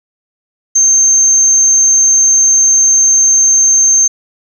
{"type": "tone", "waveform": "sine", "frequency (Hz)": 6330, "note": "G8", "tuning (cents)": 16, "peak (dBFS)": -5, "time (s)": [0.75, 4.08], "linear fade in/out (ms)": 10, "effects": ["7-bit"]}